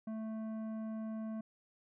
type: tone with tanh clipping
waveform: sine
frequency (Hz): 220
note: A3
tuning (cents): 0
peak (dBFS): -40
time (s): 0.07-1.41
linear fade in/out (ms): 5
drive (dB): 11
effects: none